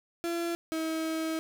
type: tone pair in turn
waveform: 35% pulse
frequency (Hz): 339.7 / 320.6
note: F4 / E4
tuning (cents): -48 / -48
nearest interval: minor second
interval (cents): 100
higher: first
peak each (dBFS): -28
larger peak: neither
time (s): 0.24-0.55 / 0.72-1.39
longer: second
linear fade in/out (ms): 0
effects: none